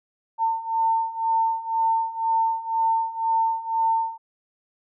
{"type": "beating tone pair", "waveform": "sine", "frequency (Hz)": [901, 903], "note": ["A5", "A5"], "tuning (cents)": [41, 45], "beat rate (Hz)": 2, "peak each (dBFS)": [-25, -22], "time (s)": [0.38, 4.18], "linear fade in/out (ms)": 50, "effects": []}